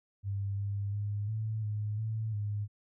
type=tone with pitch steps; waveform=sine; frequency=99.4 / 100.6 / 102.9 / 109.5 / 105.4 / 110.3 / 103.6 Hz; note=G2 / G2 / G#2 / A2 / G#2 / A2 / G#2; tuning=+25 / +45 / -16 / -8 / +26 / +5 / -4 cents; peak=-31 dBFS; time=0.23-2.68 s; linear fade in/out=50 ms; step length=350 ms; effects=none